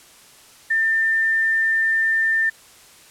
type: tone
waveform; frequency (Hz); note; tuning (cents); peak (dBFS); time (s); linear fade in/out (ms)
sine; 1795; A6; +34; -16; 0.7-2.5; 10
effects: white hiss -48 dBFS RMS until 3.1 s + low-pass 11000 Hz 12 dB/octave